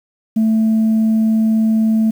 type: tone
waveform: sine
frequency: 220.9 Hz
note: A3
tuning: 7 cents sharp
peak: -9 dBFS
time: 0.36-2.11 s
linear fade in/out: 10 ms
effects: tanh soft clip ceiling -9 dBFS + 7-bit